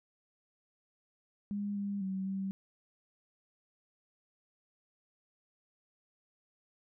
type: tone with pitch steps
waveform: sine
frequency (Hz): 203.6 / 201 / 190.7 / 193.3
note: G#3 / G3 / G3 / G3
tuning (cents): -34 / +44 / -47 / -24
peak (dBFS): -33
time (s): 1.51-2.51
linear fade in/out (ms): 0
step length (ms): 250
effects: none